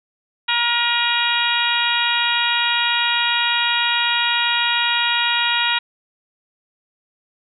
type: harmonic tone with a mistuned harmonic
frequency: 473.8 Hz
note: A#4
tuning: 28 cents sharp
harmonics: 2 / 3 / 4 / 5 / 6 / 7 / 8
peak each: -24 / -24 / -24 / -24 / -24 / -24 / -24 dBFS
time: 0.48-5.79 s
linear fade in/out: 10 ms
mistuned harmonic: 5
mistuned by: +43 cents
effects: none